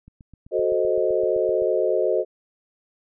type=click train; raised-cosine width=5 ms; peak=-33 dBFS; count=13; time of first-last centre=0.08-1.62 s; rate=7.79 Hz
type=chord; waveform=sine; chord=F# diminished seventh; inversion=none; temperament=equal with one note detuned; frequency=370 / 438 / 523.3 / 622.3 Hz; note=F#4 / A4 / C5 / Eb5; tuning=0 / -8 / 0 / 0 cents; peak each=-24 dBFS; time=0.51-2.25 s; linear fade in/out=50 ms
effects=none